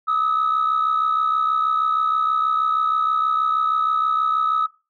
sine tone pair together, 1220.7 / 1287 Hz, D#6 / E6, -33 / -42 cents, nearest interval minor second, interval 91 cents, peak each -23 / -17 dBFS, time 0.07-4.67 s, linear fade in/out 20 ms, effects noise-tail reverb RT60 0.3 s tail -19 dB re dry + tanh soft clip ceiling -13 dBFS

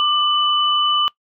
sine tone pair together, 1187 / 2991 Hz, D6 / F#7, +18 / +18 cents, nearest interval octave + major third, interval 1600 cents, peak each -17 dBFS, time 0-1.08 s, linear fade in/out 0 ms, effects noise-tail reverb RT60 0.1 s tail -22 dB re dry

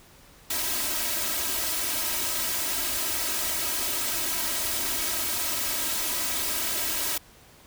white noise with comb filter, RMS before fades -28 dBFS, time 0.5-7.18 s, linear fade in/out 5 ms, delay 3.1 ms, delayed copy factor +0.95, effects pink hiss -53 dBFS RMS until 7.66 s

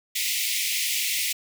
pink high-pass noise, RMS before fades -26 dBFS, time 0.15-1.33 s, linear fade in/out 10 ms, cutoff 2000 Hz, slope 96 dB/octave, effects none

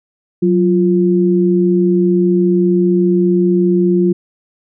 sine tone pair together, 184.18 / 349.2 Hz, F#3 / F4, -8 / 0 cents, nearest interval major seventh, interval 1108 cents, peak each -12 dBFS, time 0.42-4.13 s, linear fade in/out 10 ms, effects none

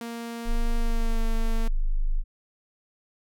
sawtooth tone with pitch glide, 233.1 to 226.3 Hz, A#3 to A3, 0 to +49 cents, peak -29 dBFS, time 0.01-1.68 s, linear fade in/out 2 ms, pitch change -51 cents, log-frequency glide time 0.76-1.24 s
sine tone, 25.68 Hz, G#0, 19 cents flat, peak -20 dBFS, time 0.45-2.24 s, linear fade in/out 50 ms
effects none

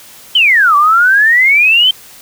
sine exponential two-way sweep, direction down then up, 3147 to 1139 to 3147 Hz, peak -5 dBFS, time 0.35-1.91 s, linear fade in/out 5 ms, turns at 0.76 s, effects white hiss -37 dBFS RMS until 2.21 s

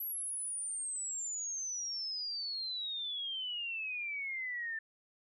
sine exponential sweep, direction down, 11840 to 1771 Hz, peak -36 dBFS, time 0-4.79 s, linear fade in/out 5 ms, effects none

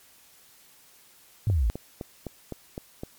sine exponential sweep, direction down, 114.2 to 49 Hz, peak -20 dBFS, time 1.47-1.7 s, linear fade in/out 0 ms
click train, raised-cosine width 2 ms, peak -20 dBFS, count 7, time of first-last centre 1.5-3.035 s, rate 3.91 Hz
effects white hiss -56 dBFS RMS until 3.18 s + MP3 96 kbps

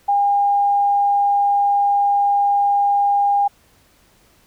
sine tone, 808 Hz, G#5, 48 cents flat, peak -13 dBFS, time 0.08-3.48 s, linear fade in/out 10 ms, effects pink hiss -55 dBFS RMS until 4.46 s

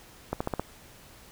accelerating click train, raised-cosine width 1 ms, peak -14 dBFS, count 5, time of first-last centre 0.33-0.596 s, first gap 75 ms, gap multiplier 0.92, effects pink hiss -52 dBFS RMS until 1.31 s

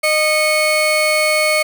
35% pulse tone pair together, 615.2 / 2200 Hz, D#5 / C#7, -20 / -14 cents, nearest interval octave + minor seventh, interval 2206 cents, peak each -14 dBFS, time 0.03-1.63 s, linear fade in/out 10 ms, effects none

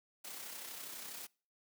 white noise with amplitude modulation, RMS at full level -45 dBFS, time 0.24-1.27 s, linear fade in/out 10 ms, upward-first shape sine, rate 32.2 Hz, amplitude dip 40%, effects noise-tail reverb RT60 0.4 s tail -25 dB re dry + high-pass 200 Hz 12 dB/octave

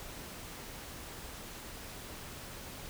silence, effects pink hiss -46 dBFS RMS until 2.89 s

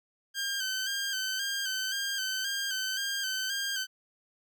15% pulse tone with vibrato, 1568 Hz, G6, in tune, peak -24 dBFS, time 0.34-3.87 s, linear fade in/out 50 ms, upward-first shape square, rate 1.9 Hz, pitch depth 40 cents each way, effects none

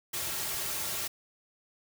white noise with comb filter, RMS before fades -34 dBFS, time 0.13-1.08 s, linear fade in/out 10 ms, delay 4 ms, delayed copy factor -0.55, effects none

